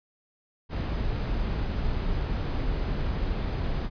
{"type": "noise", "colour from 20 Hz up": "brown", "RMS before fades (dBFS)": -28, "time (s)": [0.69, 3.9], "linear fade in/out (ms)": 50, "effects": ["resampled to 11025 Hz"]}